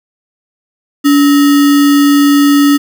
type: tone with sample-and-hold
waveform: sine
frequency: 286 Hz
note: D4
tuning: 46 cents flat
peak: -4 dBFS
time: 1.04-2.78 s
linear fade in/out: 20 ms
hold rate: 1575 Hz
effects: none